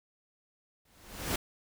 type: noise with exponential growth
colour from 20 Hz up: pink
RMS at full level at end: -29 dBFS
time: 0.85-1.36 s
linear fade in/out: 5 ms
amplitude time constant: 110 ms
effects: none